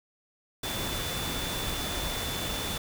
sine tone in noise, 3496 Hz, A7, 12 cents flat, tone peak -37 dBFS, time 0.63-2.78 s, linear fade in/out 5 ms, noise pink, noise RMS -33 dBFS, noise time 0.63-2.78 s, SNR -7 dB, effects none

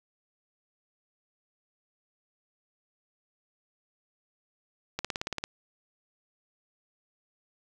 click train, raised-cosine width 0.2 ms, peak -14 dBFS, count 9, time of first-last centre 4.99-5.439 s, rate 17.8 Hz, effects 8-bit

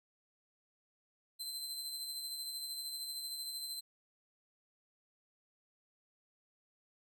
sawtooth tone with tremolo, 4086 Hz, C8, 42 cents flat, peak -36 dBFS, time 1.39-3.81 s, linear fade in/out 20 ms, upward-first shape sine, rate 13 Hz, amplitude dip 35%, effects none

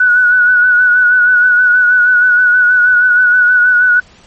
sine tone with vibrato, 1475 Hz, F#6, 6 cents flat, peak -5 dBFS, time 0-4 s, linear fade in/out 5 ms, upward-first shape sine, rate 6.3 Hz, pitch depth 34 cents each way, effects pink hiss -43 dBFS RMS until 4.26 s + MP3 32 kbps

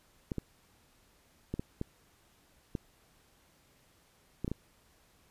clicks, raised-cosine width 3 ms, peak -21 dBFS, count 9, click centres 0.318 / 0.383 / 1.54 / 1.595 / 1.814 / 2.752 / 4.446 / 4.479 / 4.516 s, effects pink hiss -66 dBFS RMS until 5.3 s + resampled to 32000 Hz

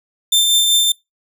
sawtooth tone with tremolo, 3576 Hz, A7, 27 cents sharp, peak -7 dBFS, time 0.32-0.92 s, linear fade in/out 5 ms, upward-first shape triangle, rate 5.2 Hz, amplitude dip 35%, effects noise-tail reverb RT60 0.2 s tail -24 dB re dry

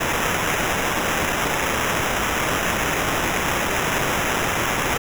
violet noise with sample-and-hold, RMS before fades -22 dBFS, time 0-4.98 s, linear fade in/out 10 ms, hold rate 4410 Hz, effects none

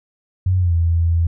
sine tone with pitch glide, 92.5 to 83.85 Hz, F#2 to E2, 0 to +30 cents, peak -13 dBFS, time 0.46-1.27 s, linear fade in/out 5 ms, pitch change -170 cents, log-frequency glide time 0.58-0.74 s, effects none

